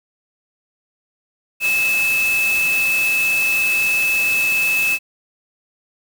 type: tone in noise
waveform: sine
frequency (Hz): 2607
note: E7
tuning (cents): -20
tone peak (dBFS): -15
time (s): 1.6-4.99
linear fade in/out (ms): 50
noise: white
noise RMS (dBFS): -27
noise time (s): 1.6-4.99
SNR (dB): +9
effects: none